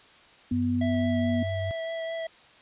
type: tone with pitch glide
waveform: sine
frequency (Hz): 246.9 to 240.7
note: B3 to B3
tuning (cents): 0 to -44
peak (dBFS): -24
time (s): 0.51-1.43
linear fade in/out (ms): 5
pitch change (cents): -44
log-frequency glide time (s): 0.95-1.25
type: tone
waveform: sine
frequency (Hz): 96.1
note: G2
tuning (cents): -34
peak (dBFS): -29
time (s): 0.52-1.71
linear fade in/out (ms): 0
type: tone with vibrato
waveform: square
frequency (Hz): 657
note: E5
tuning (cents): -6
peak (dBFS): -31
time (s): 0.81-2.27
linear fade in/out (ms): 5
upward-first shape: triangle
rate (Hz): 4.7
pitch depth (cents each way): 13
effects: white hiss -54 dBFS RMS until 2.61 s + resampled to 8000 Hz